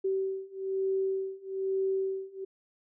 sine beating tone pair, 383.8 / 384.9 Hz, G4 / G4, -37 / -32 cents, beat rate 1.1 Hz, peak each -32 / -31 dBFS, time 0.04-2.45 s, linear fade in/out 10 ms, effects none

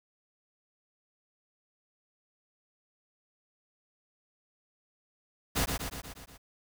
pink noise with echo, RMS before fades -28 dBFS, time 5.55-5.66 s, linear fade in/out 20 ms, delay 120 ms, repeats 6, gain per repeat -4 dB, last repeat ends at 6.38 s, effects none

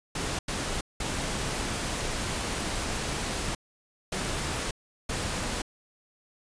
pink noise bursts at uneven times, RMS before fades -31 dBFS, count 5, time 0.15-0.39 / 0.48-0.81 / 1-3.55 / 4.12-4.71 / 5.09-5.62 s, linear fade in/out 5 ms, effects resampled to 22050 Hz

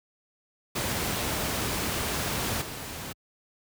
pink noise with level steps, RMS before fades -29 / -37 dBFS, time 0.75-3.13 s, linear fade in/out 10 ms, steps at 2.61 s, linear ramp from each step 10 ms, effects high-pass 60 Hz 12 dB/octave

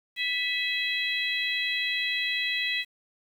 harmonic tone with a mistuned harmonic, 659.3 Hz, E5, in tune, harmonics 3 / 4 / 5 / 6, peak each -30 / -31 / -32 / -33 dBFS, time 0.16-2.85 s, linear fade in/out 50 ms, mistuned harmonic 4, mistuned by -46 cents, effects 9-bit

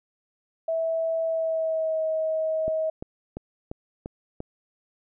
sine tone with pitch glide, 653 to 635.1 Hz, E5 to D#5, -17 to +35 cents, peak -23 dBFS, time 0.68-2.9 s, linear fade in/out 5 ms, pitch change -48 cents, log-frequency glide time 1.24-2.03 s
click train, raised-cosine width 2 ms, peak -20 dBFS, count 6, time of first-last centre 2.68-4.404 s, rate 2.9 Hz
effects none

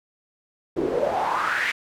pink noise with band-pass filter sweep, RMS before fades -24 dBFS, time 0.76-1.72 s, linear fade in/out 10 ms, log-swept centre 320 to 2200 Hz, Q 5.3, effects none

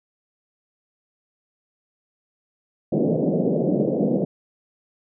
pink band-pass noise, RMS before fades -21 dBFS, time 2.92-4.25 s, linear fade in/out 5 ms, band 150 to 600 Hz, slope 48 dB/octave, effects none

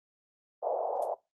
white band-pass noise, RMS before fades -32 dBFS, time 0.62-1.15 s, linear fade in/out 20 ms, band 480 to 790 Hz, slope 48 dB/octave
violet noise with exponential decay, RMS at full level -39 dBFS, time 1.02-1.1 s, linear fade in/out 5 ms, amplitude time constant 16 ms
effects noise-tail reverb RT60 0.2 s tail -19 dB re dry + Opus 32 kbps

